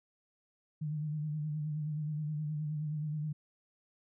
sine tone with vibrato, 151.7 Hz, D#3, 44 cents flat, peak -33 dBFS, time 0.81-3.33 s, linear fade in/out 10 ms, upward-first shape sine, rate 9.5 Hz, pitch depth 46 cents each way, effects none

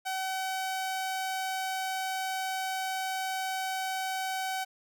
sawtooth tone, 759 Hz, F#5, 44 cents sharp, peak -27 dBFS, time 0.05-4.65 s, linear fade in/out 20 ms, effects none

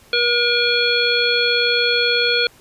harmonic tone, 479.1 Hz, A#4, 47 cents sharp, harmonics 1 / 3 / 5 / 7 / 9, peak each -21 / -21 / -21 / -21 / -21 dBFS, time 0.13-2.47 s, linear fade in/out 2 ms, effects pink hiss -49 dBFS RMS until 2.6 s + resampled to 32000 Hz

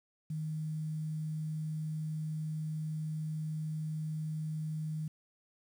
sine tone with quantisation, 155.56 Hz, D#3, in tune, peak -34 dBFS, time 0.3-5.08 s, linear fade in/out 5 ms, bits 10, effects none

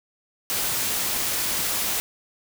white noise with amplitude modulation, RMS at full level -23 dBFS, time 0.5-2 s, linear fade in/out 0 ms, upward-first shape sine, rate 292 Hz, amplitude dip 50%, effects none

